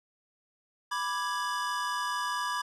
square chord, G# diminished, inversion first, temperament equal, 987.8 / 1174.7 / 1661.2 Hz, B5 / D6 / G#6, 0 / 0 / 0 cents, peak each -34 / -35 / -36 dBFS, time 0.91-2.62 s, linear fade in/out 10 ms, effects low-pass 9000 Hz 12 dB/octave

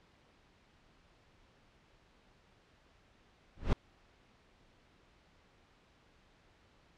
brown noise with exponential growth, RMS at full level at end -21 dBFS, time 3.56-3.73 s, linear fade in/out 1 ms, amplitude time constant 36 ms, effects pink hiss -66 dBFS RMS until 6.97 s + low-pass 4000 Hz 12 dB/octave

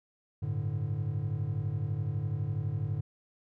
triangle chord, G suspended second, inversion none, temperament equal, 98 / 110 / 146.83 Hz, G2 / A2 / D3, 0 / 0 / 0 cents, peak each -33 / -31 / -32 dBFS, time 0.42-3.01 s, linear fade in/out 10 ms, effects tanh soft clip ceiling -19 dBFS

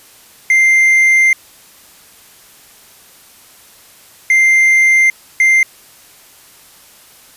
triangle tone bursts at uneven times, 2093 Hz, C7, in tune, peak -5 dBFS, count 3, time 0.5-1.33 / 4.3-5.1 / 5.4-5.63 s, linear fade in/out 2 ms, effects white hiss -43 dBFS RMS until 7.36 s + resampled to 32000 Hz

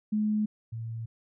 sine tone pair in turn, 212.6 / 113.8 Hz, G#3 / A#2, +41 / -41 cents, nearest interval major seventh, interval 1082 cents, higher first, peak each -24 / -33 dBFS, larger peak first, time 0.12-0.46 / 0.72-1.06 s, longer neither, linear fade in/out 10 ms, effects none

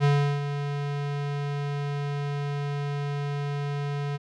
square tone with ADSR envelope, 143.4 Hz, D3, 41 cents flat, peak -18 dBFS, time 0-4.18 s, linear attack 41 ms, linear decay 360 ms, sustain -10 dB, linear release 26 ms, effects low-pass 4000 Hz 12 dB/octave

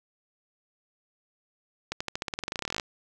accelerating click train, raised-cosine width 0.2 ms, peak -13 dBFS, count 22, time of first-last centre 1.92-2.798 s, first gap 85 ms, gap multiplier 0.92, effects none

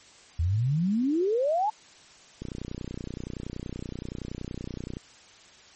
sine exponential sweep, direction up, 77.7 to 883 Hz, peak -22 dBFS, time 0.39-1.7 s, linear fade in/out 5 ms
click train, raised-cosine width 3 ms, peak -22 dBFS, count 79, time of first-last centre 2.42-4.969 s, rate 30.6 Hz
effects white hiss -53 dBFS RMS until 5.75 s + MP3 32 kbps

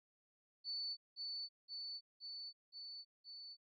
sine tone with echo, 4486 Hz, C#8, 20 cents sharp, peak -40 dBFS, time 0.64-0.97 s, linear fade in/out 50 ms, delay 520 ms, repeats 5, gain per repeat -2 dB, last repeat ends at 3.57 s, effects none

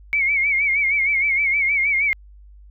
sine tone with vibrato, 2217 Hz, C#7, in tune, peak -16 dBFS, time 0.13-2.13 s, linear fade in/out 0 ms, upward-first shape sine, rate 6.4 Hz, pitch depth 84 cents each way, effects added 50 Hz sine -42 dBFS peak until 2.7 s

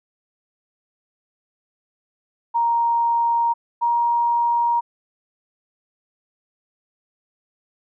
sine tone pair in turn, 935 / 943.7 Hz, A#5 / A#5, +5 / +21 cents, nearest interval unison, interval 16 cents, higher second, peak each -16 dBFS, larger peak neither, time 2.54-3.54 / 3.81-4.81 s, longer neither, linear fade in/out 20 ms, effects none

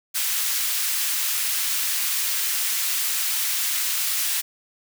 white high-pass noise, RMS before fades -24 dBFS, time 0.14-4.42 s, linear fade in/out 20 ms, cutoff 1600 Hz, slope 12 dB/octave, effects none

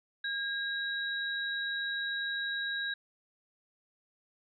sine tone pair together, 1624 / 3863 Hz, G#6 / B7, -39 / -39 cents, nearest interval octave + minor third, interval 1500 cents, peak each -33 / -37 dBFS, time 0.24-2.94 s, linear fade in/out 5 ms, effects none

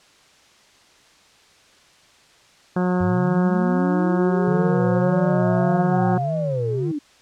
harmonic tone, 180.9 Hz, F#3, 39 cents flat, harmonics 1 / 2 / 3 / 4 / 5 / 6 / 7 / 8 / 9, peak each -19 / -25 / -29 / -31 / -33 / -35 / -36 / -37 / -38 dBFS, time 2.76-6.18 s, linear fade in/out 5 ms
sine linear two-way sweep, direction up then down, 87.31 to 771 to 280 Hz, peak -23 dBFS, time 3-6.99 s, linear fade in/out 10 ms, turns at 6.09 s
triangle tone with vibrato, 138.59 Hz, C#3, in tune, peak -21 dBFS, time 4.47-6.92 s, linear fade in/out 10 ms, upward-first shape sine, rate 1.7 Hz, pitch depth 290 cents each way
effects white hiss -53 dBFS RMS until 7.21 s + low-pass 6000 Hz 12 dB/octave

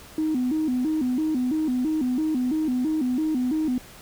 sine tone with vibrato, 280 Hz, C#4, 18 cents sharp, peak -20 dBFS, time 0.18-3.78 s, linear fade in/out 2 ms, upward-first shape square, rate 3 Hz, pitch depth 190 cents each way, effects tanh soft clip ceiling -17 dBFS + pink hiss -46 dBFS RMS until 4.01 s

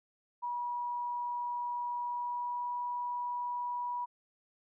sine tone with pitch glide, 967 to 973.2 Hz, B5 to B5, -37 to -26 cents, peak -33 dBFS, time 0.42-4.06 s, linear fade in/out 20 ms, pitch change +11 cents, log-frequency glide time 2.02-2.76 s, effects none

